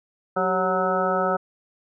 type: harmonic tone with a mistuned harmonic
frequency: 185 Hz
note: F#3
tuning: in tune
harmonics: 1 / 2 / 3 / 4 / 5 / 7 / 8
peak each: -30 / -28 / -25 / -27 / -31 / -25 / -33 dBFS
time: 0.36-1.37 s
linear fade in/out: 10 ms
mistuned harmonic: 2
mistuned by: +71 cents
effects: none